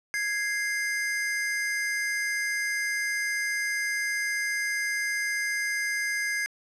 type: tone pair together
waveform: square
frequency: 1658 / 2093 Hz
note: G#6 / C7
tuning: -3 / 0 cents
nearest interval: major third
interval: 403 cents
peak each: -30 / -30 dBFS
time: 0.14-6.46 s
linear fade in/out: 0 ms
effects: low-pass 11000 Hz 12 dB/octave + 11-bit